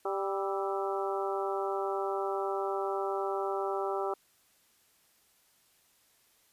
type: harmonic tone with a mistuned harmonic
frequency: 196 Hz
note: G3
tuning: in tune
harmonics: 2 / 3 / 4 / 5 / 6 / 7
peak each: -33 / -38 / -36 / -41 / -41 / -40 dBFS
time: 0.05-4.14 s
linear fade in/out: 5 ms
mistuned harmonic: 7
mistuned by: -64 cents
effects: white hiss -67 dBFS RMS until 6.52 s + resampled to 32000 Hz